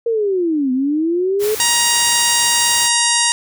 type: linear two-way sweep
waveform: sine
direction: down then up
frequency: 472.7 to 250.4 to 437.8 Hz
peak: -14 dBFS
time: 0.06-1.55 s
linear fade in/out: 5 ms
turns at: 0.72 s
type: noise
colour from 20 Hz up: white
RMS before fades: -26 dBFS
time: 1.39-2.9 s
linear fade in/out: 50 ms
type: harmonic tone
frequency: 944 Hz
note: A#5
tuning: 22 cents sharp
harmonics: 1 / 2 / 3 / 4 / 5 / 6 / 7 / 8 / 9 / 10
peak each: -22 / -22 / -22 / -22 / -22 / -22 / -22 / -22 / -22 / -22 dBFS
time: 1.6-3.32 s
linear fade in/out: 0 ms
effects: none